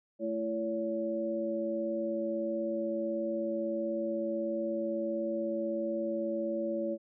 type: tone cluster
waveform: sine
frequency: 220.4 / 336.5 / 565 Hz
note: A3 / E4 / C#5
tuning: +3 / +36 / +33 cents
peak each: -37 / -35 / -33 dBFS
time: 0.19-6.98 s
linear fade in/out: 50 ms
effects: none